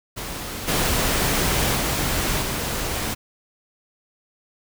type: noise with level steps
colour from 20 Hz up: pink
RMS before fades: -31 / -21 / -23 / -26 dBFS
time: 0.16-3.15 s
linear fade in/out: 20 ms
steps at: 0.67 / 1.74 / 2.41 s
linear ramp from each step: 20 ms
effects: none